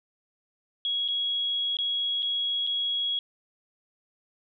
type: tone with dropouts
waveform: sine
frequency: 3322 Hz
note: G#7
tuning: in tune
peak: -25 dBFS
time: 0.85-3.19 s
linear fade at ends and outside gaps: 1 ms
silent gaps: 1.079-1.085 / 1.769-1.787 / 2.223-2.228 / 2.667-2.672 s
effects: none